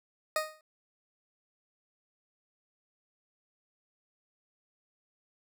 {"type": "tone with exponential decay", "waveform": "20% pulse", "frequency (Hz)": 621, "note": "D#5", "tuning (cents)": -3, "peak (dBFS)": -20, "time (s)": [0.36, 0.61], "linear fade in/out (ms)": 2, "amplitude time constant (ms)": 54, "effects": []}